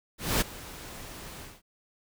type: noise with ADSR envelope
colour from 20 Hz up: pink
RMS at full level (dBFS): -24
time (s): 0.18-1.62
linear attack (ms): 230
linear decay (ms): 17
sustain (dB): -19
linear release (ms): 210
effects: none